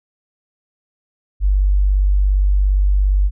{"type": "tone", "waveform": "sine", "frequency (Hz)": 48.67, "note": "G1", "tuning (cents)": -12, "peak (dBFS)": -11, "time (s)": [1.4, 3.31], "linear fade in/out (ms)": 50, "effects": []}